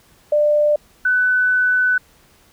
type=tone pair in turn; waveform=sine; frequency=595 / 1499.3 Hz; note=D5 / F#6; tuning=+22 / +22 cents; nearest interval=octave + major third; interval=1600 cents; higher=second; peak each=-12 / -13 dBFS; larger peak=first; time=0.32-0.76 / 1.05-1.98 s; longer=second; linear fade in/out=5 ms; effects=pink hiss -53 dBFS RMS until 2.52 s